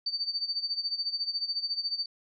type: tone with tremolo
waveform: sine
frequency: 4588 Hz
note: D8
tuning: 41 cents flat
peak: -26 dBFS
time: 0.06-2.06 s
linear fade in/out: 5 ms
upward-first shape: sine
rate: 14 Hz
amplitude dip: 80%
effects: none